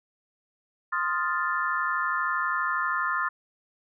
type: chord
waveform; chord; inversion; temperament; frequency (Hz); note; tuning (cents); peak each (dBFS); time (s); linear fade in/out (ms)
sine; F dominant seventh; second; equal; 1046.5 / 1244.5 / 1396.9 / 1760; C6 / Eb6 / F6 / A6; 0 / 0 / 0 / 0; -30; 0.92-3.29; 10
effects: none